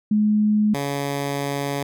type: tone pair in turn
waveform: sine / 10% pulse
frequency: 211.4 / 141.09 Hz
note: G#3 / C#3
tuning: +31 / +31 cents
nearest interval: perfect fifth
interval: 700 cents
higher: first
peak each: -15 dBFS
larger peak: neither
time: 0.11-0.74 / 0.74-1.83 s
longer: second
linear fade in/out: 5 ms
effects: none